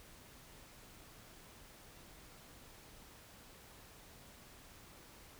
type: silence
effects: pink hiss -58 dBFS RMS until 5.39 s